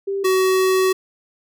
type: tone pair in turn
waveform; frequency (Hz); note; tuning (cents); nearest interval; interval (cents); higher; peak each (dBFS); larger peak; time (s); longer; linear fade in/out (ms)
sine / square; 393.9 / 376.1; G4 / F#4; +8 / +28; minor second; 80; first; -20 / -15; second; 0.07-0.24 / 0.24-0.93; second; 10
effects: none